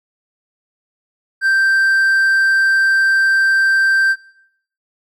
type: tone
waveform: triangle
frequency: 1568 Hz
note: G6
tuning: in tune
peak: -9 dBFS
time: 1.41-4.16 s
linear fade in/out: 50 ms
effects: noise-tail reverb RT60 0.8 s tail -23 dB re dry